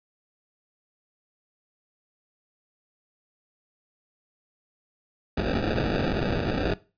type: noise with sample-and-hold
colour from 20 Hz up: white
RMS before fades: -26 dBFS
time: 5.37-6.74 s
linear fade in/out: 5 ms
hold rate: 1050 Hz
effects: noise-tail reverb RT60 0.3 s tail -19 dB re dry + resampled to 11025 Hz